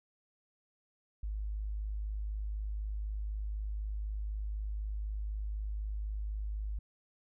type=tone; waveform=sine; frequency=52 Hz; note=G#1; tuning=3 cents sharp; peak=-34 dBFS; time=1.23-6.79 s; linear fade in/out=5 ms; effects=none

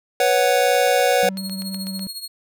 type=chord; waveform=square; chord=B suspended second; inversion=none; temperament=just; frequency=493.9 / 555.6 / 740.8 Hz; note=B4 / C#5 / F#5; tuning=0 / +4 / +2 cents; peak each=-20 dBFS; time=0.2-1.29 s; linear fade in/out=2 ms
type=click train; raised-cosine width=0.2 ms; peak=-20 dBFS; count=11; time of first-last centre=0.75-1.994 s; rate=8.04 Hz
type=tone with vibrato; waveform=triangle; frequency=191.1 Hz; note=G3; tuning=44 cents flat; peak=-25 dBFS; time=1.23-2.07 s; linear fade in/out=0 ms; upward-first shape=square; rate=17 Hz; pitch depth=18 cents each way
type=tone with tremolo; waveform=sawtooth; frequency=4300 Hz; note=C8; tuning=47 cents sharp; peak=-24 dBFS; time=1.37-2.28 s; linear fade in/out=5 ms; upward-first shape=triangle; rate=14 Hz; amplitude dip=80%
effects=none

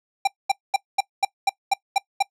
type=tone bursts; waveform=square; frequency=790 Hz; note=G5; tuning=13 cents sharp; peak=-16 dBFS; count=9; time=0.25-2.226 s; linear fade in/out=5 ms; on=24 ms; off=220 ms; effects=noise-tail reverb RT60 0.1 s tail -22 dB re dry + low-pass 9000 Hz 12 dB/octave

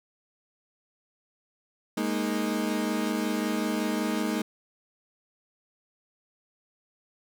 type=chord; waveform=35% pulse; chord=Ab suspended second; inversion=none; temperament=equal; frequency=207.7 / 233.1 / 311.1 Hz; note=Ab3 / Bb3 / Eb4; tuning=0 / 0 / 0 cents; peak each=-29 dBFS; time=1.97-4.42 s; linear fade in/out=5 ms; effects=none

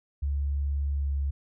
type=tone with pitch glide; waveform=sine; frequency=70.7 to 69.89 Hz; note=C#2 to C#2; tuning=+35 to +15 cents; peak=-25 dBFS; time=0.22-1.31 s; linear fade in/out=10 ms; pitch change=-20 cents; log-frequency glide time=0.95-1.1 s; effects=none

